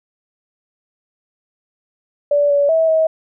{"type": "tone with pitch steps", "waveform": "sine", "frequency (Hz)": [579, 571, 648, 639], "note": ["D5", "D5", "E5", "D#5"], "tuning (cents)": [-25, -49, -30, 46], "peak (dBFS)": -11, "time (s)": [2.31, 3.07], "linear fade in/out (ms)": 5, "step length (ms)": 190, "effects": []}